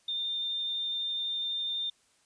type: tone with vibrato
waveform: sine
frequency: 3610 Hz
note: A7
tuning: 44 cents sharp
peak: -30 dBFS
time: 0.08-1.9 s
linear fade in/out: 5 ms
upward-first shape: sine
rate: 12 Hz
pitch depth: 9 cents each way
effects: white hiss -67 dBFS RMS until 2.25 s + resampled to 22050 Hz